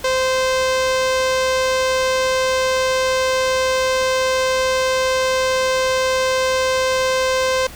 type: tone with low-pass filter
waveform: sawtooth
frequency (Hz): 519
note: C5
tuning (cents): -14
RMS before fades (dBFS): -18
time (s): 0.04-7.67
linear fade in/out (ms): 5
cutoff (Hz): 6500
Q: 1.1
effects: added 62 Hz sine -41 dBFS peak until 7.75 s + pink hiss -38 dBFS RMS until 7.75 s